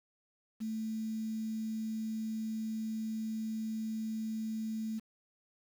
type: tone with quantisation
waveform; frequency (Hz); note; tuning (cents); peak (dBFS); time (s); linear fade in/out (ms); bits
sine; 220; A3; 0; -34; 0.6-5; 20; 9
effects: none